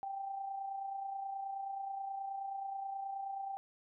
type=tone with amplitude modulation; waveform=sine; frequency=784 Hz; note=G5; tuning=in tune; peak=-36 dBFS; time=0.03-3.57 s; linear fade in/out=0 ms; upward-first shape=sine; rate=29.4 Hz; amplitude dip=45%; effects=none